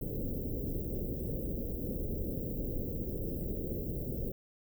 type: band-stop noise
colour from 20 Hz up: pink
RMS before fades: -36 dBFS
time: 0.01-4.32 s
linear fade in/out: 5 ms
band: 530 to 16000 Hz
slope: 48 dB/octave
effects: none